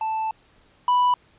triangle tone pair in turn, 880 / 987.8 Hz, A5 / B5, 0 / 0 cents, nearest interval major second, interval 200 cents, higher second, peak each -21 / -14 dBFS, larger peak second, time 0.01-0.31 / 0.88-1.14 s, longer first, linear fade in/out 2 ms, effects pink hiss -58 dBFS RMS until 1.38 s + resampled to 8000 Hz

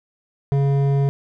sine tone with hard clipping, 139.2 Hz, C#3, 8 cents sharp, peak -17 dBFS, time 0.52-1.09 s, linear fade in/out 0 ms, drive 10 dB, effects none

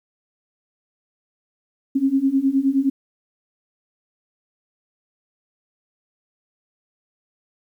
sine beating tone pair, 265.4 / 275 Hz, C4 / C#4, +25 / -14 cents, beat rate 9.6 Hz, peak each -20 / -18 dBFS, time 1.95-2.9 s, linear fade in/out 10 ms, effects 9-bit

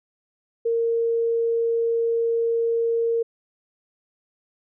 sine tone, 461.7 Hz, A#4, 17 cents flat, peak -19 dBFS, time 0.65-3.23 s, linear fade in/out 10 ms, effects none

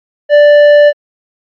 sine tone with tanh clipping, 587.3 Hz, D5, in tune, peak -3 dBFS, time 0.29-0.93 s, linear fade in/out 50 ms, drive 9 dB, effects MP3 48 kbps

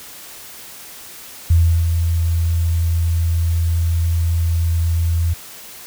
sine tone with ADSR envelope, 83.6 Hz, E2, 25 cents sharp, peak -8 dBFS, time 1.5-5.34 s, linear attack 6 ms, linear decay 340 ms, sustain -6 dB, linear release 11 ms, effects white hiss -37 dBFS RMS until 5.86 s

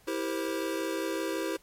square chord, C dominant seventh, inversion first, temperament just, 327 / 392.4 / 470.9 / 523.3 Hz, E4 / G4 / Bb4 / C5, -14 / +2 / +18 / 0 cents, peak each -34 / -36 / -40 / -37 dBFS, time 0.07-1.57 s, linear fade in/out 10 ms, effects pink hiss -61 dBFS RMS until 1.62 s + MP3 64 kbps

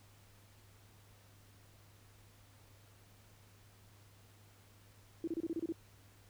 sine tone bursts, 329.8 Hz, E4, 1 cent sharp, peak -34 dBFS, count 8, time 5.24-5.723 s, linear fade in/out 2 ms, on 35 ms, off 29 ms, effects added 101 Hz sine -62 dBFS peak until 6.29 s + pink hiss -65 dBFS RMS until 6.29 s

